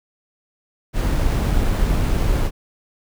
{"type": "noise with sample-and-hold", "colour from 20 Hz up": "brown", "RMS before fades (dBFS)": -18, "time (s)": [0.93, 2.51], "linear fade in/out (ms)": 50, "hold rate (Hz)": 11025, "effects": []}